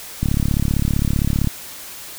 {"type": "click train", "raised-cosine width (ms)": 5, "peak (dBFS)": -6, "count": 45, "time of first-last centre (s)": [0.23, 1.473], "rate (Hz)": 35.4, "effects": ["white hiss -35 dBFS RMS until 2.18 s"]}